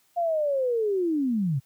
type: linear sweep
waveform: sine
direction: down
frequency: 706 to 123.47 Hz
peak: -22 dBFS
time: 0.16-1.6 s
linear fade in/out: 20 ms
effects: white hiss -65 dBFS RMS until 1.65 s + high-pass 80 Hz 12 dB/octave